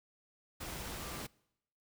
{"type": "tone in noise", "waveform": "sine", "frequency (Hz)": 1186, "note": "D6", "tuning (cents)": 17, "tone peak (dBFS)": -52, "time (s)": [0.99, 1.21], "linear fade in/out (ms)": 10, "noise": "pink", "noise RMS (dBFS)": -43, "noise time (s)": [0.6, 1.27], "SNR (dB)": -12, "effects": ["noise-tail reverb RT60 0.8 s tail -24 dB re dry"]}